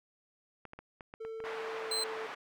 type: clicks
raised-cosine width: 0.5 ms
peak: -31 dBFS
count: 8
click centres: 0.653 / 0.734 / 0.79 / 1.008 / 1.139 / 1.25 / 1.403 / 1.44 s
type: tone with pitch glide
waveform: triangle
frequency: 446.6 to 443 Hz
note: A4 to A4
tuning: +26 to +12 cents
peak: -37 dBFS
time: 1.2-2.27 s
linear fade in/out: 10 ms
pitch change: -14 cents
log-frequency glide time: 1.79-1.91 s
type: band-pass noise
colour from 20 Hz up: pink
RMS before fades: -43 dBFS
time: 1.44-2.35 s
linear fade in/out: 10 ms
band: 690 to 2000 Hz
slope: 12 dB/octave
type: tone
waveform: 35% pulse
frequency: 4103 Hz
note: C8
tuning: 35 cents flat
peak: -30 dBFS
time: 1.91-2.04 s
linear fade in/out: 5 ms
effects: none